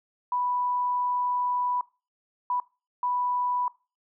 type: tone bursts at uneven times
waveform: sine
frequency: 987 Hz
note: B5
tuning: 1 cent flat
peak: -24 dBFS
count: 3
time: 0.32-1.81 / 2.5-2.6 / 3.03-3.68 s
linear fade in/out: 2 ms
effects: noise-tail reverb RT60 0.3 s tail -20 dB re dry